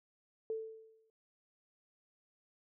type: tone with exponential decay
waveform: sine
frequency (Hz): 443.2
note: A4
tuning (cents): +13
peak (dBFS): -33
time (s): 0.5-1.1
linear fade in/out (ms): 1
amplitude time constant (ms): 130
effects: none